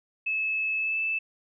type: tone with pitch glide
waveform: sine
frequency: 2600 to 2632 Hz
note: E7 to E7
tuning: -24 to -3 cents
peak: -25 dBFS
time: 0.26-1.19 s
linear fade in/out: 10 ms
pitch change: +21 cents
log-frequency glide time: 0.77-0.99 s
effects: none